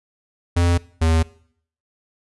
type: tone pair in turn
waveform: square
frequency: 86.6 / 81.03 Hz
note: F2 / E2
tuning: -14 / -29 cents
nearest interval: minor second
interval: 115 cents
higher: first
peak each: -15 dBFS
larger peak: neither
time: 0.56-0.78 / 1.01-1.23 s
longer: neither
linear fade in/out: 10 ms
effects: noise-tail reverb RT60 0.6 s tail -21 dB re dry + resampled to 24000 Hz